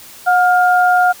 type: tone pair together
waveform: sine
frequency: 725 / 1411.2 Hz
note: F#5 / F6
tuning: -35 / +18 cents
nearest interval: octave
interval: 1153 cents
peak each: -10 / -14 dBFS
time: 0.26-1.13 s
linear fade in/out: 20 ms
effects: white hiss -38 dBFS RMS until 1.2 s